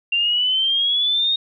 sine exponential sweep, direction up, 2762 to 3729 Hz, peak -16 dBFS, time 0.12-1.36 s, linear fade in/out 5 ms, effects none

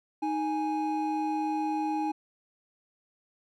triangle tone pair together, 311.1 / 830.5 Hz, D#4 / G#5, 0 / 0 cents, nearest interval octave + perfect fourth, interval 1700 cents, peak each -28 dBFS, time 0.22-2.12 s, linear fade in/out 10 ms, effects none

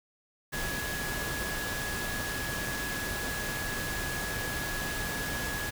sine tone in noise, 1679 Hz, G#6, 18 cents sharp, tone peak -36 dBFS, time 0.52-5.71 s, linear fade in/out 20 ms, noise pink, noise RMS -35 dBFS, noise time 0.52-5.71 s, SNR -4 dB, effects none

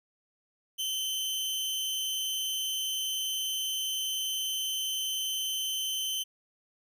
sawtooth tone with amplitude modulation, 3065 Hz, G7, 40 cents flat, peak -25 dBFS, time 0.78-6.24 s, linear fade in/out 20 ms, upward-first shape sine, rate 221 Hz, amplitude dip 40%, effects none

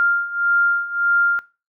sine beating tone pair, 1396.9 / 1398.6 Hz, F6 / F6, 0 / +2 cents, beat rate 1.7 Hz, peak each -21 / -18 dBFS, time 0-1.39 s, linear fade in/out 0 ms, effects noise-tail reverb RT60 0.3 s tail -19 dB re dry

